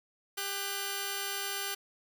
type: tone pair together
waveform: 5% pulse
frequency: 398.1 / 1503 Hz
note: G4 / F#6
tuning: +27 / +27 cents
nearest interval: octave + major seventh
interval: 2300 cents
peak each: -25 dBFS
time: 0.37-1.75 s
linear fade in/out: 10 ms
effects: none